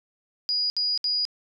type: tone bursts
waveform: sine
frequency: 4900 Hz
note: D#8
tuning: 27 cents flat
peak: -22 dBFS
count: 3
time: 0.49-1.252 s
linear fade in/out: 0 ms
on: 210 ms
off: 66 ms
effects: none